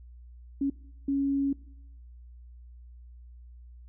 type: tone bursts at uneven times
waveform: sine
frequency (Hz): 277.2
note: C#4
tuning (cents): 0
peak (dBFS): -24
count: 2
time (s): 0.61-0.7 / 1.08-1.53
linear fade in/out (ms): 5
effects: noise-tail reverb RT60 0.8 s tail -22 dB re dry + added 60 Hz sine -46 dBFS peak until 3.88 s